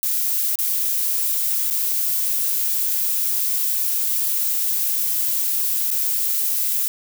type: noise with dropouts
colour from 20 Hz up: violet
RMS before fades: -21 dBFS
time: 0.03-6.88 s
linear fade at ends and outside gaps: 0 ms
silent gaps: 0.556-0.588 / 1.701-1.709 / 5.904-5.913 s
effects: none